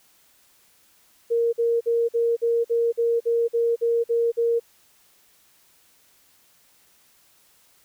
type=tone bursts; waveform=sine; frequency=466.2 Hz; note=A#4; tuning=in tune; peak=-18 dBFS; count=12; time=1.3-4.599 s; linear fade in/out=20 ms; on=230 ms; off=49 ms; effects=white hiss -59 dBFS RMS until 7.84 s